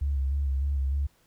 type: tone with vibrato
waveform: sine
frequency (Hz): 69.1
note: C#2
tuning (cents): -5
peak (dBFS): -23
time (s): 0.01-1.07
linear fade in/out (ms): 10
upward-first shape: square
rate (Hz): 3.3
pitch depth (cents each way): 38
effects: tanh soft clip ceiling -19 dBFS + pink hiss -65 dBFS RMS until 1.26 s